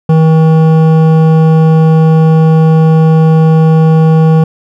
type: tone with hard clipping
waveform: sine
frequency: 159.7 Hz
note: D#3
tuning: 45 cents sharp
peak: -5 dBFS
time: 0.09-4.44 s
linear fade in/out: 5 ms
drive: 12 dB
effects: none